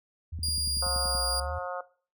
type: exponential two-way sweep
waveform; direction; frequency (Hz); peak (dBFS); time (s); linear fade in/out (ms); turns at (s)
sine; down then up; 82.8 to 61.74 to 82.8; -33; 0.32-1.59; 10; 1.31
type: click train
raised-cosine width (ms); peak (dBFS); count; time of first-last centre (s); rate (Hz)
5; -29; 9; 0.39-1.152; 10.5
type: tone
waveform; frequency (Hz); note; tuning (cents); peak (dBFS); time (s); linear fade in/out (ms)
30% pulse; 4826; D8; +46; -25; 0.43-1.4; 2
type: harmonic tone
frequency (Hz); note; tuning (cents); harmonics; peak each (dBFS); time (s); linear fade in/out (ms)
179.5; F3; +48; 3 / 4 / 5 / 6 / 7 / 8; -35 / -39 / -42 / -43 / -39 / -42; 0.82-1.81; 5
effects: noise-tail reverb RT60 0.4 s tail -18 dB re dry